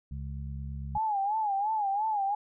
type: harmonic tone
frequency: 69 Hz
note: C#2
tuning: 7 cents flat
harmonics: 1 / 2 / 3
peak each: -36 / -39 / -46 dBFS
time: 0.11-0.98 s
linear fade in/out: 5 ms
type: tone with vibrato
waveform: sine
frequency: 830.6 Hz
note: G#5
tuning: in tune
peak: -26 dBFS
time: 0.95-2.35 s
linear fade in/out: 5 ms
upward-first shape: sine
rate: 2.9 Hz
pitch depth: 110 cents each way
effects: none